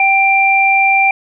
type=tone pair together; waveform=sine; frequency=779.1 / 2368 Hz; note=G5 / D7; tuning=-11 / +14 cents; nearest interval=octave + perfect fifth; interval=1925 cents; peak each=-12 / -10 dBFS; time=0-1.11 s; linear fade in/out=2 ms; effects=none